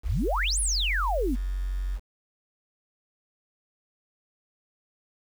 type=tone; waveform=sine; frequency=46.25 Hz; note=F#1; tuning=in tune; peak=-26 dBFS; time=0.03-2 s; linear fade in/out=50 ms
type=exponential two-way sweep; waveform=sine; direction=up then down; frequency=48.82 to 10770 to 221.5 Hz; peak=-25 dBFS; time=0.05-1.36 s; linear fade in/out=20 ms; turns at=0.6 s
effects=8-bit